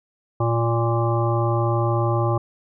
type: harmonic tone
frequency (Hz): 116.54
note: A#2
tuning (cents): 0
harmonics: 1 / 3 / 5 / 7 / 9 / 10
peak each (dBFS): -20 / -25 / -27 / -28 / -30 / -30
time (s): 0.4-2.38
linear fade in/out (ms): 5
effects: none